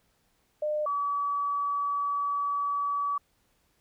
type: tone pair in turn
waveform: sine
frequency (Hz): 604 / 1143.5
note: D5 / D6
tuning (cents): +48 / -47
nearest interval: major seventh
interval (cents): 1105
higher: second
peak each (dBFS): -26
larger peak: neither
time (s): 0.62-0.86 / 0.86-3.18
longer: second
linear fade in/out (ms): 5
effects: pink hiss -70 dBFS RMS until 3.8 s